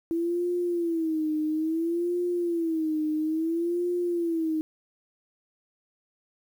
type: tone with vibrato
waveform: sine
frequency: 329.6 Hz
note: E4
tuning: in tune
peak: -24 dBFS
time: 0.11-4.61 s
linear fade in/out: 0 ms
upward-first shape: sine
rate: 0.59 Hz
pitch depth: 120 cents each way
effects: 9-bit